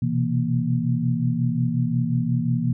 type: tone cluster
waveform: sine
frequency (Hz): 123.9 / 129.5 / 166 / 234.6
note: B2 / C3 / E3 / A#3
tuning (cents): +6 / -17 / +12 / +11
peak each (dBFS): -25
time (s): 0.02-2.73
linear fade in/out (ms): 5
effects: none